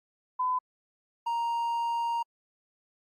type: tone pair in turn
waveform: sine / triangle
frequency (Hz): 1009 / 934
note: B5 / A#5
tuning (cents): +37 / +3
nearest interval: minor second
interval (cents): 134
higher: first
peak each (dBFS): -25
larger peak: neither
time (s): 0.39-0.59 / 1.26-2.23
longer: second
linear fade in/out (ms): 10
effects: AAC 64 kbps